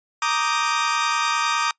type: chord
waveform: sawtooth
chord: Eb major seventh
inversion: second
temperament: equal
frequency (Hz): 932.3 / 1174.7 / 1244.5 / 1568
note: Bb5 / D6 / Eb6 / G6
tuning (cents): 0 / 0 / 0 / 0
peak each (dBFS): -22 / -21 / -20 / -26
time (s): 0.22-1.71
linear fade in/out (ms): 2
effects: noise-tail reverb RT60 0.1 s tail -23 dB re dry + resampled to 16000 Hz